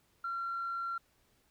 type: tone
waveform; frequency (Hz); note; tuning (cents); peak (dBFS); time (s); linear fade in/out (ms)
sine; 1369; F6; -35; -33; 0.24-0.98; 5
effects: tanh soft clip ceiling -30 dBFS + pink hiss -71 dBFS RMS until 1.5 s